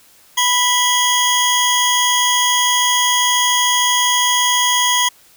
25% pulse tone pair together, 987.8 / 3275 Hz, B5 / G#7, 0 / -25 cents, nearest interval octave + major sixth, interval 2075 cents, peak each -12 dBFS, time 0.37-5.09 s, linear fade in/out 10 ms, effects white hiss -49 dBFS RMS until 5.36 s

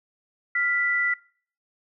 sine tone pair together, 1396.9 / 1976.7 Hz, F6 / B6, 0 / +1 cents, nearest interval tritone, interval 601 cents, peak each -28 / -22 dBFS, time 0.55-1.14 s, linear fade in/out 5 ms, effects noise-tail reverb RT60 0.5 s tail -22 dB re dry

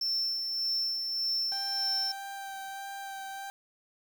triangle tone with tremolo, 5370 Hz, E8, 31 cents sharp, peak -26 dBFS, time 0.01-2.12 s, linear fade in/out 5 ms, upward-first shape sine, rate 1.7 Hz, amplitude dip 40%
30% pulse tone with vibrato, 784 Hz, G5, in tune, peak -36 dBFS, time 1.52-3.5 s, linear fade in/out 0 ms, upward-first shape sine, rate 1.6 Hz, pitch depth 13 cents each way
effects 9-bit

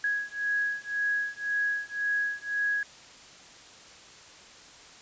sine beating tone pair, 1661.2 / 1663.1 Hz, G#6 / G#6, 0 / +2 cents, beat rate 1.9 Hz, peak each -30 dBFS, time 0.04-2.83 s, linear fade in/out 2 ms, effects white hiss -50 dBFS RMS until 5.01 s + resampled to 16000 Hz

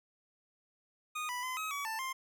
25% pulse tone with pitch steps, 1235 / 986 / 1023 / 1273 / 1136 / 887 / 1052 Hz, D#6 / B5 / C6 / D#6 / C#6 / A5 / C6, -13 / -3 / -39 / +39 / +42 / +14 / +9 cents, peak -32 dBFS, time 1.15-2.13 s, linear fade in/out 10 ms, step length 140 ms, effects none

